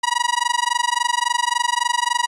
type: tone with amplitude modulation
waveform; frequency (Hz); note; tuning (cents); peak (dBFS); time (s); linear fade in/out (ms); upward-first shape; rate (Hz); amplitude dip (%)
sawtooth; 963; B5; -44; -10; 0.03-2.27; 10; sine; 23.6; 100
effects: resampled to 24000 Hz

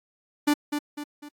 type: tone with echo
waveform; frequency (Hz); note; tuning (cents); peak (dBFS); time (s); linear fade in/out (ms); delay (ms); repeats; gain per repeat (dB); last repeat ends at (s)
45% pulse; 293.7; D4; 0; -18; 0.47-0.54; 10; 250; 3; -7; 1.29
effects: AAC 64 kbps

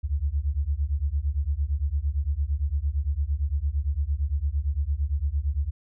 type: beating tone pair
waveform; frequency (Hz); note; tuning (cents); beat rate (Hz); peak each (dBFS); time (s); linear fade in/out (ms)
sine; 67.5 / 76.3; C#2 / D#2; -45 / -33; 8.8; -26; 0.03-5.71; 20
effects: none

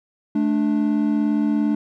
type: tone pair together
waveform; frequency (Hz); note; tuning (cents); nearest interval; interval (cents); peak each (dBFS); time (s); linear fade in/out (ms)
triangle; 216.3 / 293.7; A3 / D4; -29 / 0; perfect fourth; 529; -18; 0.35-1.75; 5
effects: none

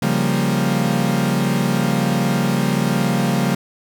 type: chord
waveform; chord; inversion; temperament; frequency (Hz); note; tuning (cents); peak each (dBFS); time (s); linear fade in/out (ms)
40% pulse; G half-diminished seventh; second; equal; 138.59 / 174.61 / 196 / 233.1; Db3 / F3 / G3 / Bb3; 0 / 0 / 0 / 0; -21; 0.02-3.55; 5
effects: none

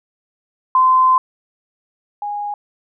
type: tone pair in turn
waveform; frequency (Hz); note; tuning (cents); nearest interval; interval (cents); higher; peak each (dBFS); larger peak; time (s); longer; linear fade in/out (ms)
sine; 1032 / 824.1; C6 / G#5; -24 / -14; major third; 390; first; -9 / -21; first; 0.75-1.18 / 2.22-2.54; first; 2
effects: none

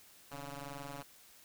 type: ring-modulated tone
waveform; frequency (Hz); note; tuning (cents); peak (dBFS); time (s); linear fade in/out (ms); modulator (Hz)
10% pulse; 142.6; C#3; +49; -32; 0.31-1.03; 10; 417
effects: white hiss -60 dBFS RMS until 1.44 s

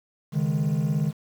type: chord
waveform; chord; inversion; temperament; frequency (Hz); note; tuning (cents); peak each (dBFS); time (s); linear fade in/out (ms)
triangle; C# suspended second; none; equal; 138.59 / 155.56 / 207.7; C#3 / D#3 / G#3; 0 / 0 / 0; -24 / -21 / -26; 0.32-1.13; 50
effects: tanh soft clip ceiling -15 dBFS + 8-bit

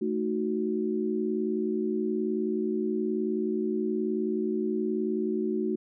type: chord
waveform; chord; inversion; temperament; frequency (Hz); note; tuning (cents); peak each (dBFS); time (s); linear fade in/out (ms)
sine; D# diminished; second; equal; 220 / 311.1 / 370; A3 / D#4 / F#4; 0 / 0 / 0; -30 / -32 / -29; 0.01-5.76; 10
effects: none

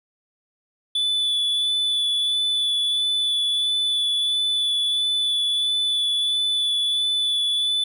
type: tone with vibrato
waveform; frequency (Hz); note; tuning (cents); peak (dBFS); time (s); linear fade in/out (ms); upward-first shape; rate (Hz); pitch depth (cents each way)
triangle; 3466; A7; -27; -18; 0.95-7.84; 5; sine; 1.5; 16
effects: none

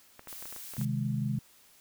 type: clicks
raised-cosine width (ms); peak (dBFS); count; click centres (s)
0.5; -31; 10; 0.194 / 0.273 / 0.328 / 0.425 / 0.456 / 0.526 / 0.563 / 0.737 / 0.768 / 0.813
type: noise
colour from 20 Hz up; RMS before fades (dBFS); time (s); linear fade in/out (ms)
blue; -44; 0.28-0.85; 2
type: chord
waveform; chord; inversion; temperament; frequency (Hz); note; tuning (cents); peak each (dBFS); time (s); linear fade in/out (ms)
sine; Ab major; first; equal; 130.81 / 155.56 / 207.7; C3 / Eb3 / Ab3; 0 / 0 / 0; -31 / -35 / -33; 0.78-1.39; 5
effects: white hiss -60 dBFS RMS until 1.8 s

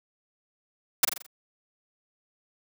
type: noise with echo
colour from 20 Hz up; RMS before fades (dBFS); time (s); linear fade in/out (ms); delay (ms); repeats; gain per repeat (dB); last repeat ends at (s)
white; -18; 1.03-1.05; 5; 43; 5; -6; 1.265
effects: high-pass 200 Hz 12 dB/octave

